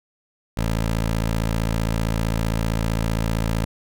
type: tone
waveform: 15% pulse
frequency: 55.4 Hz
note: A1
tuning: 13 cents sharp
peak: -14 dBFS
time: 0.57-3.65 s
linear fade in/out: 5 ms
effects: none